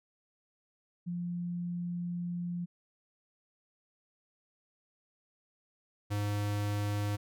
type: tone pair in turn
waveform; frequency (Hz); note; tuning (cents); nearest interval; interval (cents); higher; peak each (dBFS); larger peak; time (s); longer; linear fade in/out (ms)
sine / square; 174.61 / 103.08; F3 / G#2; 0 / -12; major sixth; 912; first; -33 / -31; second; 1.06-2.66 / 6.1-7.17; first; 20
effects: none